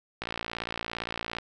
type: click train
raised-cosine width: 0.3 ms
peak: -16 dBFS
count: 68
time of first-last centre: 0.22-1.385 s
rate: 57.5 Hz
effects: none